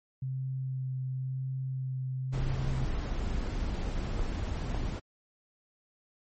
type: tone with vibrato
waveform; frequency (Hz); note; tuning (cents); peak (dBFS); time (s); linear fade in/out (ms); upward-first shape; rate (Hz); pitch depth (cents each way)
sine; 130.9; C3; +1; -31; 0.22-2.85; 5; sine; 0.94; 12
type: noise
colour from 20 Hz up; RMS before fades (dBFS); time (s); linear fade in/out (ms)
brown; -32; 2.32-5; 20
type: clicks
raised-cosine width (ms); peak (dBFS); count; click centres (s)
1; -24; 2; 4.194 / 4.746
effects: MP3 32 kbps